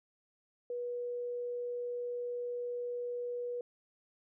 sine tone, 485.6 Hz, B4, 29 cents flat, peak -35 dBFS, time 0.7-3.61 s, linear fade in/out 2 ms, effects none

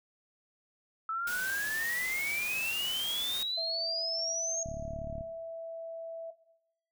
sine exponential sweep, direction up, 1302 to 6600 Hz, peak -31 dBFS, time 1.09-4.63 s, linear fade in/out 2 ms
white noise, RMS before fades -40 dBFS, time 1.27-3.43 s, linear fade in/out 2 ms
sine tone, 659.3 Hz, E5, in tune, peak -36 dBFS, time 3.57-6.31 s, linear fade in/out 10 ms
click train, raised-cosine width 5 ms, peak -29 dBFS, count 21, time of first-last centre 4.66-5.209 s, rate 36.4 Hz
effects noise-tail reverb RT60 0.8 s tail -17 dB re dry

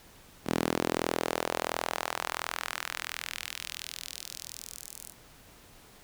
sawtooth tone with high-pass filter sweep, 41.42 Hz, E1, 9 cents sharp, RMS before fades -35 dBFS, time 0.45-5.14 s, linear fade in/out 50 ms, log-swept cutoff 230 to 9100 Hz, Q 1.2, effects pink hiss -55 dBFS RMS until 6.03 s

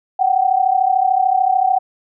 sine tone pair together, 740 / 773.5 Hz, F#5 / G5, 0 / -23 cents, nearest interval minor second, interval 77 cents, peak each -15 dBFS, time 0.19-1.79 s, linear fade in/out 10 ms, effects none

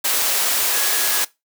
sine tone in noise, 1672 Hz, G#6, 11 cents sharp, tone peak -30 dBFS, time 0.71-1.24 s, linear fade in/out 10 ms, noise white, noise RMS -19 dBFS, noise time 0.04-1.25 s, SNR -14 dB, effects noise-tail reverb RT60 0.2 s tail -20 dB re dry + high-pass 400 Hz 12 dB/octave

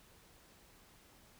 silence, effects pink hiss -63 dBFS RMS until 1.39 s

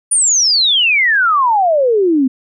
sine exponential sweep, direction down, 9600 to 250.6 Hz, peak -9 dBFS, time 0.11-2.28 s, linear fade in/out 10 ms, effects none

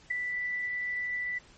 sine tone with ADSR envelope, 1975.5 Hz, B6, in tune, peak -23 dBFS, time 0.1-1.39 s, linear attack 12 ms, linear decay 4 ms, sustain -7 dB, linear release 15 ms, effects pink hiss -57 dBFS RMS until 1.57 s + MP3 32 kbps

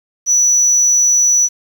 sine tone, 5920 Hz, F#8, in tune, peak -6 dBFS, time 0.26-1.49 s, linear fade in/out 50 ms, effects tanh soft clip ceiling -8 dBFS + 7-bit

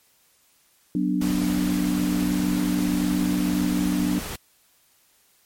sine chord, B minor, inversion second, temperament equal, 185 / 246.9 / 293.7 Hz, F#3 / B3 / D4, 0 / 0 / 0 cents, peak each -24 / -26 / -24 dBFS, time 0.95-4.19 s, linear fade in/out 2 ms
pink noise, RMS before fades -33 dBFS, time 1.21-4.36 s, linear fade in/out 5 ms
effects white hiss -61 dBFS RMS until 5.45 s + MP3 64 kbps

